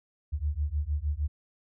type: beating tone pair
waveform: sine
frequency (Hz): 70.9 / 77.4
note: C#2 / D#2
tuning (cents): +40 / -9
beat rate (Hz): 6.5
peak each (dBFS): -30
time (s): 0.32-1.28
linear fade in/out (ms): 20
effects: none